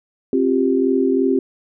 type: chord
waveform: sine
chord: C suspended fourth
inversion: none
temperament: equal with one note detuned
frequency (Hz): 266 / 349.2 / 392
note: C4 / F4 / G4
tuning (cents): +29 / 0 / 0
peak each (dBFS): -17 / -21 / -18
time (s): 0.33-1.39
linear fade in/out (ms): 2
effects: none